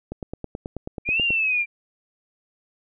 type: click train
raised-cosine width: 2 ms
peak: -17 dBFS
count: 12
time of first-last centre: 0.12-1.305 s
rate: 9.28 Hz
type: linear two-way sweep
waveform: sine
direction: up then down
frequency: 2352 to 2824 to 2352 Hz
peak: -19 dBFS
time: 1.05-1.66 s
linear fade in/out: 50 ms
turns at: 1.22 s
effects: none